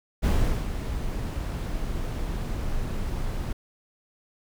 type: noise with ADSR envelope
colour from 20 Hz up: brown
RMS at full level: -20 dBFS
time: 0.22-3.53 s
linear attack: 28 ms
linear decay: 410 ms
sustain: -9 dB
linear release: 6 ms
effects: none